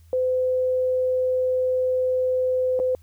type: tone with dropouts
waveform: sine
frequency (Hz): 510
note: C5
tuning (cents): -44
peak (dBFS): -19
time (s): 0.13-2.95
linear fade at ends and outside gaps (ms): 1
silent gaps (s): 2.792-2.799
effects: added 82 Hz sine -48 dBFS peak until 3.02 s + white hiss -64 dBFS RMS until 3.02 s